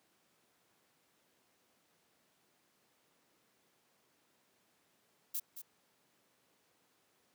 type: noise with echo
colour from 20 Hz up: violet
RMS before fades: -37 dBFS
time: 5.34-5.4 s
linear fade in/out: 10 ms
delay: 220 ms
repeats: 1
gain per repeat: -10 dB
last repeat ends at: 5.62 s
effects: pink hiss -73 dBFS RMS until 7.34 s + high-pass 200 Hz 12 dB/octave